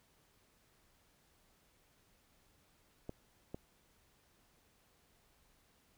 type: clicks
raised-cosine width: 2 ms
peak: -29 dBFS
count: 2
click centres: 3.094 / 3.545 s
effects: pink hiss -71 dBFS RMS until 5.97 s